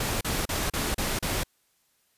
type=noise bursts; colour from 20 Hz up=pink; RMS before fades=-28 dBFS; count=6; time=0-1.435 s; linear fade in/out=5 ms; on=210 ms; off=35 ms; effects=white hiss -69 dBFS RMS until 2.17 s + resampled to 32000 Hz